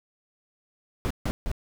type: noise bursts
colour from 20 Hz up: brown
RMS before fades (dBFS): -27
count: 3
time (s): 1.05-1.515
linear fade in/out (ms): 0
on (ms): 55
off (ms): 150
effects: none